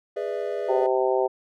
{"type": "chord", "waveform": "triangle", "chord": "E dominant seventh", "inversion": "first", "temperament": "just", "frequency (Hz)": [412, 494.4, 593.3, 659.3], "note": ["G#4", "B4", "D5", "E5"], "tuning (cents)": [-14, 2, 18, 0], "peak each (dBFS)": [-28, -30, -30, -32], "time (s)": [0.16, 0.87], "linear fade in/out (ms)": 10}
{"type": "harmonic tone", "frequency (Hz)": 129.2, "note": "C3", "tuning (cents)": -21, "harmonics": [3, 4, 5, 6, 7], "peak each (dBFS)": [-23, -25, -27, -29, -30], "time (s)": [0.68, 1.28], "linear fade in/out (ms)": 20}
{"effects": []}